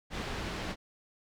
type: low-pass noise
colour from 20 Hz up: pink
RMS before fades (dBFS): -37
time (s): 0.1-0.76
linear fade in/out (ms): 50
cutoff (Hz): 4100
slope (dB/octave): 12
effects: none